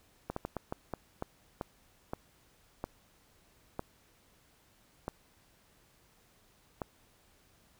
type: slowing click train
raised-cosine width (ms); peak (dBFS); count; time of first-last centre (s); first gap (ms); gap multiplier
1; -21; 13; 0.3-6.818; 64; 1.35
effects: pink hiss -66 dBFS RMS until 7.79 s